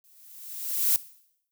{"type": "noise with exponential growth", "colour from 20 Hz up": "violet", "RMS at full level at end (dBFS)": -20, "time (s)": [0.04, 0.96], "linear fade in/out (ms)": 0, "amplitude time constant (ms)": 200, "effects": ["noise-tail reverb RT60 0.7 s tail -18 dB re dry"]}